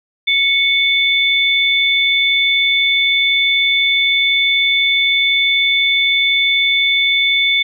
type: tone pair together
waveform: sine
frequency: 2217 / 3519 Hz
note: C#7 / A7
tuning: 0 / 0 cents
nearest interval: minor sixth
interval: 800 cents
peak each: -14 dBFS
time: 0.27-7.63 s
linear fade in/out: 10 ms
effects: none